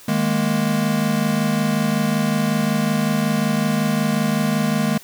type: chord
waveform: square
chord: D# suspended fourth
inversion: none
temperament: equal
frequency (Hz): 155.56 / 207.7 / 233.1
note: D#3 / G#3 / A#3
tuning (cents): 0 / 0 / 0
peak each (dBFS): -24 / -21 / -23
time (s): 0.08-4.98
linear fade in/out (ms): 5
effects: white hiss -44 dBFS RMS until 5.03 s